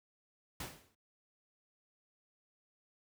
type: noise with exponential decay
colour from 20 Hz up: pink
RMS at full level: -39 dBFS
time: 0.6-0.95 s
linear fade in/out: 5 ms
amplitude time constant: 76 ms
effects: high-pass 60 Hz 12 dB/octave